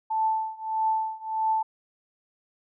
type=tone with tremolo; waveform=sine; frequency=880 Hz; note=A5; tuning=in tune; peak=-20 dBFS; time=0.1-1.63 s; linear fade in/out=10 ms; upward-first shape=triangle; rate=1.6 Hz; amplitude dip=95%; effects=none